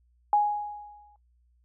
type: tone with exponential decay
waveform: sine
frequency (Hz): 830.6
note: G#5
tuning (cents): 0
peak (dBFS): -17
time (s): 0.33-1.16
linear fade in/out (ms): 1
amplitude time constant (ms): 180
effects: noise-tail reverb RT60 0.1 s tail -17 dB re dry + added 60 Hz sine -62 dBFS peak until 1.64 s